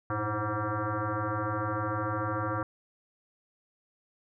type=tone with frequency modulation; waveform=sine; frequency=523.3 Hz; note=C5; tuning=in tune; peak=-28 dBFS; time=0.1-2.63 s; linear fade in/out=2 ms; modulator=212 Hz; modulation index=4.4; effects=none